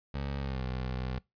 20% pulse tone with pitch glide, 69.3 to 63.55 Hz, C#2 to C2, 0 to -50 cents, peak -28 dBFS, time 0.14-1.19 s, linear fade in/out 5 ms, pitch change -150 cents, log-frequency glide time 0.39-0.64 s, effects noise-tail reverb RT60 0.2 s tail -23 dB re dry + resampled to 11025 Hz

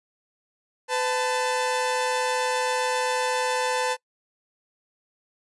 sawtooth tone pair together, 505 / 881.9 Hz, B4 / A5, +39 / +4 cents, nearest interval minor seventh, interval 965 cents, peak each -22 dBFS, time 0.88-3.97 s, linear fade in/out 50 ms, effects noise-tail reverb RT60 0.1 s tail -23 dB re dry + resampled to 24000 Hz

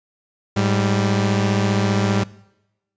sawtooth tone pair together, 105.58 / 196 Hz, G#2 / G3, +29 / 0 cents, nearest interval major seventh, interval 1071 cents, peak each -15 / -16 dBFS, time 0.56-2.24 s, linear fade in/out 10 ms, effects noise-tail reverb RT60 0.9 s tail -21 dB re dry + resampled to 16000 Hz

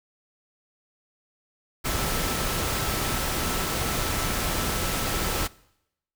sine tone in noise, 1318.5 Hz, E6, in tune, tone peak -38 dBFS, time 1.84-5.48 s, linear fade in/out 20 ms, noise pink, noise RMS -27 dBFS, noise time 1.84-5.48 s, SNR -14 dB, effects noise-tail reverb RT60 0.8 s tail -22 dB re dry

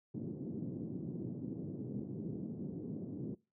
pink band-pass noise, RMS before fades -42 dBFS, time 0.14-3.35 s, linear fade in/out 5 ms, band 130 to 340 Hz, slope 24 dB/octave, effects noise-tail reverb RT60 0.3 s tail -24 dB re dry + high-pass 80 Hz 12 dB/octave

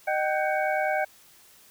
sine tone cluster, 616 / 767 / 1511 / 1581 / 2238 Hz, D#5 / G5 / F#6 / G6 / C#7, -17 / -38 / +36 / +14 / +16 cents, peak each -27 / -27 / -35 / -32 / -33 dBFS, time 0.07-1.05 s, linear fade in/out 10 ms, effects white hiss -55 dBFS RMS until 1.7 s

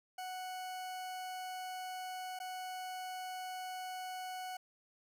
40% pulse tone with dropouts, 740 Hz, F#5, in tune, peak -40 dBFS, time 0.18-4.57 s, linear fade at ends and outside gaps 5 ms, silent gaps 2.39-2.4 s, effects none

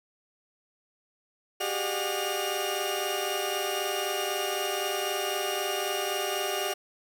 sawtooth tone cluster, 381.9 / 405.8 / 604 / 723 / 2836 Hz, G4 / G#4 / D5 / F#5 / F7, -45 / -40 / +48 / -40 / +26 cents, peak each -31 dBFS, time 1.6-6.74 s, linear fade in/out 10 ms, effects none

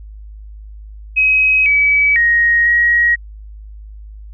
sine tone with pitch steps, 2540 / 2285 / 1877 / 1896 Hz, D#7 / D7 / A#6 / A#6, +35 / -48 / +11 / +29 cents, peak -9 dBFS, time 1.16-3.16 s, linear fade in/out 20 ms, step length 500 ms, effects added 52 Hz sine -31 dBFS peak until 4.33 s

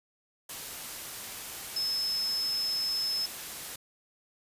sine tone in noise, 5200 Hz, E8, 24 cents flat, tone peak -28 dBFS, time 1.76-3.26 s, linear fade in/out 5 ms, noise white, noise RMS -40 dBFS, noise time 0.49-3.76 s, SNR +9 dB, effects resampled to 32000 Hz

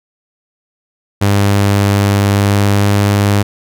sawtooth tone with pitch glide, 100.5 to 101.43 Hz, G2 to G#2, +44 to -40 cents, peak -5 dBFS, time 1.21-3.43 s, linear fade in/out 10 ms, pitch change +16 cents, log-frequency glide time 2.28-2.92 s, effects none

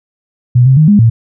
sine tone with pitch steps, 123.1 / 132.1 / 155 / 205.8 / 114.4 Hz, B2 / C3 / D#3 / G#3 / A#2, -5 / +17 / -6 / -16 / -32 cents, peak -3 dBFS, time 0.55-1.1 s, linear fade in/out 10 ms, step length 110 ms, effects none

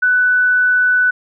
sine tone, 1492 Hz, F#6, 14 cents sharp, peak -10 dBFS, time 0.02-1.11 s, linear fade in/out 10 ms, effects none

